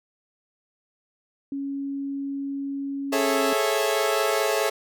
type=tone with pitch glide; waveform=sine; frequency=277.4 to 271.7 Hz; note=C#4 to C#4; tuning=+1 to -35 cents; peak=-27 dBFS; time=1.52-3.53 s; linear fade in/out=2 ms; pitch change=-36 cents; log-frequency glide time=3.1-3.41 s
type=chord; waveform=sawtooth; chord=A major seventh; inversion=third; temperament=equal with one note detuned; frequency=415.3 / 440 / 549.3 / 659.3 Hz; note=G#4 / A4 / C#5 / E5; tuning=0 / 0 / -16 / 0 cents; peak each=-23 dBFS; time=3.12-4.7 s; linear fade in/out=10 ms
effects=none